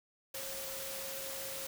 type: tone in noise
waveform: sine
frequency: 539 Hz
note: C#5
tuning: 49 cents flat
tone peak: -46 dBFS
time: 0.34-1.67 s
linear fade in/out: 5 ms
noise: white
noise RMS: -42 dBFS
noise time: 0.34-1.67 s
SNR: -7 dB
effects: none